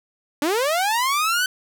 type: linear sweep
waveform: sawtooth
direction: up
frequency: 276.5 to 1533 Hz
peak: -15 dBFS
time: 0.42-1.46 s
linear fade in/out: 2 ms
effects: none